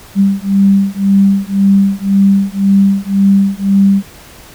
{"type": "beating tone pair", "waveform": "sine", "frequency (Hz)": [196, 197.9], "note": ["G3", "G3"], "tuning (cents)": [0, 17], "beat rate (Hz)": 1.9, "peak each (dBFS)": -10, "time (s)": [0.15, 4.03], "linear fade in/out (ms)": 50, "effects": ["pink hiss -37 dBFS RMS until 4.54 s"]}